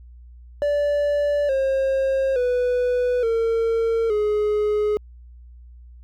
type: tone with pitch steps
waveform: triangle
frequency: 581 / 535.9 / 494.2 / 455.8 / 420.4 Hz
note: D5 / C5 / B4 / A#4 / G#4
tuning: -19 / +41 / +1 / -39 / +21 cents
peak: -16 dBFS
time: 0.62-4.97 s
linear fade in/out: 0 ms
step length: 870 ms
effects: added 60 Hz sine -41 dBFS peak until 6.03 s